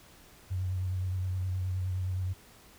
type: tone with vibrato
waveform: sine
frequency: 92.5 Hz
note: F#2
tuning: in tune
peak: -29 dBFS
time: 0.5-2.34 s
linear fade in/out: 20 ms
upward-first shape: sine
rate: 9.6 Hz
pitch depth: 29 cents each way
effects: pink hiss -56 dBFS RMS until 2.78 s